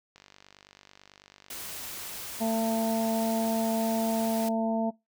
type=click train; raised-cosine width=0.2 ms; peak=-33 dBFS; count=100; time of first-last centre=0.16-2.176 s; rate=49.1 Hz
type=noise; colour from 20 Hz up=white; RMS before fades=-39 dBFS; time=1.5-4.49 s; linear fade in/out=5 ms
type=harmonic tone; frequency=224.6 Hz; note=A3; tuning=36 cents sharp; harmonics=1 / 2 / 3 / 4; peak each=-27 / -37 / -30 / -36 dBFS; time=2.4-4.91 s; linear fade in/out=20 ms
effects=noise-tail reverb RT60 0.2 s tail -22 dB re dry